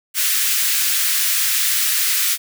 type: high-pass noise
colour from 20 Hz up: white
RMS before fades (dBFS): -18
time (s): 0.14-2.38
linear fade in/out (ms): 50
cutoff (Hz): 1500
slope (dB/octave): 24
effects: none